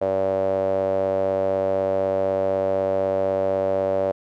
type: tone with band-pass filter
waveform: sawtooth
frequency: 96 Hz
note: G2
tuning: 36 cents flat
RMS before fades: -22 dBFS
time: 0.01-4.12 s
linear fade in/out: 10 ms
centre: 570 Hz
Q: 6.9
effects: none